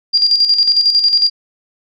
sine tone with tremolo, 4784 Hz, D8, 31 cents sharp, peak -7 dBFS, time 0.13-1.3 s, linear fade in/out 20 ms, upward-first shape square, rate 11 Hz, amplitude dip 55%, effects none

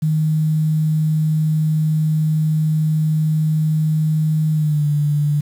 sine tone with pitch glide, 155.56 to 147.42 Hz, D#3 to D3, 0 to +7 cents, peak -14 dBFS, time 0.02-5.41 s, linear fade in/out 10 ms, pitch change -93 cents, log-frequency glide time 4.52-4.86 s, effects 7-bit

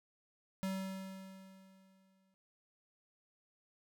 square tone with exponential decay, 191 Hz, G3, 45 cents flat, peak -35 dBFS, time 0.63-2.34 s, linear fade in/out 0 ms, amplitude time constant 370 ms, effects none

